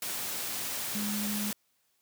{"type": "tone in noise", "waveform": "sine", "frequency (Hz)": 207.7, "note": "G#3", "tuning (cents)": 0, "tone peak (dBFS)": -32, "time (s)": [0.95, 1.51], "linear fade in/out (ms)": 2, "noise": "white", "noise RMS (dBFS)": -35, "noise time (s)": [0.02, 1.53], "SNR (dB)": 0, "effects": ["white hiss -73 dBFS RMS until 2.01 s", "high-pass 80 Hz 12 dB/octave"]}